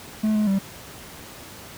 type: tone with pitch steps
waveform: triangle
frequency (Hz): 215.7 / 212.3 / 194.9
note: A3 / G#3 / G3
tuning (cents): -34 / +38 / -10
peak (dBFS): -16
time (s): 0.23-0.59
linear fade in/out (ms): 10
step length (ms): 120
effects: pink hiss -41 dBFS RMS until 1.77 s + high-pass 60 Hz 12 dB/octave